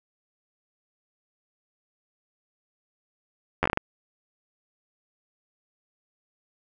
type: slowing click train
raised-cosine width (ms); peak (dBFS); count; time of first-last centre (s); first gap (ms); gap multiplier
0.5; -7; 7; 3.63-3.774; 11; 1.31
effects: none